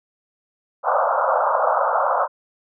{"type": "band-pass noise", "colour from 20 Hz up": "pink", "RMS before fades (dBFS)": -19, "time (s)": [0.83, 2.28], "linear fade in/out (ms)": 50, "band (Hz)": [520, 1400], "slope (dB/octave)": 96, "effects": []}